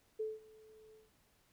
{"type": "tone with ADSR envelope", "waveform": "sine", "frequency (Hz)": 435.3, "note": "A4", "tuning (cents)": -19, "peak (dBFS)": -34, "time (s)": [0.19, 1.1], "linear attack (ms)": 13, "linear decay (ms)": 190, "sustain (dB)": -23, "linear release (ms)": 150, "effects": ["pink hiss -72 dBFS RMS until 1.52 s"]}